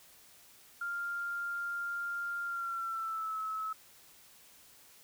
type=tone with pitch glide; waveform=sine; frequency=1396.9 to 1295.8 Hz; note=F6 to E6; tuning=0 to -30 cents; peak=-34 dBFS; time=0.81-3.73 s; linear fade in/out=5 ms; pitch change=-130 cents; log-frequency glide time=2.44-3.38 s; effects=white hiss -59 dBFS RMS until 5.03 s